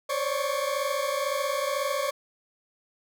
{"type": "tone cluster", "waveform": "40% pulse", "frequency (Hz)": [530, 564, 586, 1111], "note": ["C5", "C#5", "D5", "C#6"], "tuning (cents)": [22, 30, -4, 4], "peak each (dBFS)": -31, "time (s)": [0.09, 2.11], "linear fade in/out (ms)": 10, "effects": []}